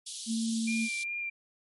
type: high-pass noise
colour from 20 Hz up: pink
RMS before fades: -39 dBFS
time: 0.06-1.04 s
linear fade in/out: 10 ms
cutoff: 3300 Hz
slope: 48 dB/octave
type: tone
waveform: sine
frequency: 225.5 Hz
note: A3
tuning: 43 cents sharp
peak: -28 dBFS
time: 0.26-0.89 s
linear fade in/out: 50 ms
type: tone with vibrato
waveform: sine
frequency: 2381 Hz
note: D7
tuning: 23 cents sharp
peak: -32 dBFS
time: 0.67-1.3 s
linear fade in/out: 10 ms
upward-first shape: sine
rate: 2.6 Hz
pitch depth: 19 cents each way
effects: MP3 48 kbps